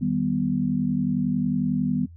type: chord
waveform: sine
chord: Eb augmented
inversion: none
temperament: equal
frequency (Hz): 155.56 / 196 / 246.9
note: Eb3 / G3 / B3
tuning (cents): 0 / 0 / 0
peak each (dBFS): -27 / -26 / -24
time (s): 0.01-2.06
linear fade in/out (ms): 10
effects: noise-tail reverb RT60 0.1 s tail -17 dB re dry + added 84 Hz sine -42 dBFS peak until 2.16 s